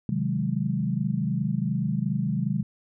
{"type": "chord", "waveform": "sine", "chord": "Ab dominant seventh", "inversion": "first", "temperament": "equal", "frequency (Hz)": [130.81, 155.56, 185, 207.7], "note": ["C3", "Eb3", "Gb3", "Ab3"], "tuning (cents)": [0, 0, 0, 0], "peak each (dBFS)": -29, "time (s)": [0.09, 2.63], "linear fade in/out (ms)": 2, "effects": []}